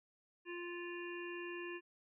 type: harmonic tone with a mistuned harmonic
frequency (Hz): 349.2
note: F4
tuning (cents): 0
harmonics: 1 / 3 / 5 / 7 / 8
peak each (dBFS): -44 / -53 / -50 / -53 / -52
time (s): 0.45-1.81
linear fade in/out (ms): 50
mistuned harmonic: 8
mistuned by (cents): -15
effects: none